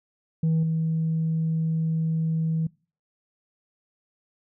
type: tone with level steps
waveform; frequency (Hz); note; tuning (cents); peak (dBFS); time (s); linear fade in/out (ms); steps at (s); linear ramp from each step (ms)
sine; 161.2; E3; -38; -17 / -21; 0.43-2.67; 5; 0.63; 2
effects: noise-tail reverb RT60 0.4 s tail -25 dB re dry + tanh soft clip ceiling -18 dBFS

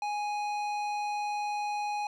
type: tone with tanh clipping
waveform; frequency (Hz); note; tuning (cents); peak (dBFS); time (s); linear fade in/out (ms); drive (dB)
sine; 830.6; G#5; 0; -32; 0.02-2.07; 2; 14
effects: none

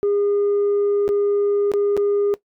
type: tone with dropouts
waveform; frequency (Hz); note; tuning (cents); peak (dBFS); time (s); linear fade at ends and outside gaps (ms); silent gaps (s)
sine; 407; G#4; -35; -14; 0.03-2.34; 0; 1.079-1.09 / 1.717-1.737 / 1.967-1.975
effects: noise-tail reverb RT60 0.1 s tail -19 dB re dry + tanh soft clip ceiling -14 dBFS

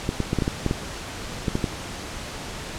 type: clicks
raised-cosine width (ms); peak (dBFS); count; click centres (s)
3; -9; 11; 0.091 / 0.203 / 0.331 / 0.387 / 0.422 / 0.479 / 0.663 / 0.711 / 1.482 / 1.554 / 1.642
effects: pink hiss -34 dBFS RMS until 2.78 s + low-pass 8000 Hz 12 dB/octave

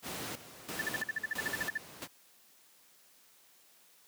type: noise with tremolo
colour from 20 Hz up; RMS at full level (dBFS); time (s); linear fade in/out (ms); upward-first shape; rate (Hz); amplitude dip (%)
pink; -39; 0.02-2.08; 50; square; 1.5; 75
type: tone bursts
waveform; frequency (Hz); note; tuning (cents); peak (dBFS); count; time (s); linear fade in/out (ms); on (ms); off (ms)
sine; 1760; A6; 0; -30; 14; 0.79-1.777; 5; 25; 49
effects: white hiss -63 dBFS RMS until 4.07 s + high-pass 150 Hz 12 dB/octave

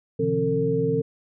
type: tone cluster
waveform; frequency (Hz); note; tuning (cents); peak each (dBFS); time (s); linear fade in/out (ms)
sine; 125.8 / 147 / 167.1 / 268.4 / 451; B2 / D3 / E3 / C4 / A4; +32 / +2 / +24 / +44 / +43; -30 / -30 / -28 / -29 / -22; 0.19-1.02; 10
effects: none

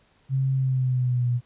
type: tone with pitch glide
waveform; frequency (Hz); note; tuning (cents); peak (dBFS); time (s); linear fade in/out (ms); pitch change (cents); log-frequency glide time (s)
sine; 133.6 to 121.81; C3 to B2; +36 to -23; -20; 0.29-1.41; 50; -159; 0.53-1.29
effects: pink hiss -62 dBFS RMS until 1.45 s + resampled to 8000 Hz

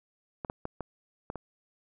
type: clicks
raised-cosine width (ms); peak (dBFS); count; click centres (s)
1; -21 / -20 / -20 / -21 / -21 / -23; 6; 0.448 / 0.499 / 0.654 / 0.807 / 1.301 / 1.357
effects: none

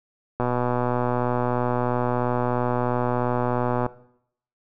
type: click train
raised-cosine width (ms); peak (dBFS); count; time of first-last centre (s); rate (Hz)
1; -10; 427; 0.4-3.863; 123
effects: noise-tail reverb RT60 0.7 s tail -18 dB re dry

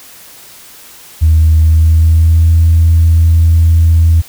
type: tone with pitch glide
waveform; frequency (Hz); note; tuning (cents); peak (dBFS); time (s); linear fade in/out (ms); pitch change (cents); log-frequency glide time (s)
sine; 79.4 to 82.49; D#2 to E2; +36 to +2; -3; 1.21-4.22; 20; +66; 1.6-2.53
effects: tanh soft clip ceiling 0 dBFS + white hiss -36 dBFS RMS until 4.28 s

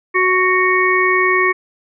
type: harmonic tone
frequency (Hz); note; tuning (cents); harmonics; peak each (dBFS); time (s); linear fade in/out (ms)
370; F#4; 0; 1 / 3 / 5 / 6; -17 / -17 / -17 / -17; 0.14-1.53; 20
effects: none

